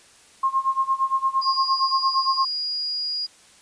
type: tone with tremolo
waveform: sine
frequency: 1069 Hz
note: C6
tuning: 37 cents sharp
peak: -16 dBFS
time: 0.43-2.45 s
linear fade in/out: 5 ms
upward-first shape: sine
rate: 8.7 Hz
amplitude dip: 90%
type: tone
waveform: sine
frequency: 4874 Hz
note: D#8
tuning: 37 cents flat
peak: -24 dBFS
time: 1.41-3.27 s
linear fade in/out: 20 ms
effects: white hiss -52 dBFS RMS until 3.61 s + resampled to 22050 Hz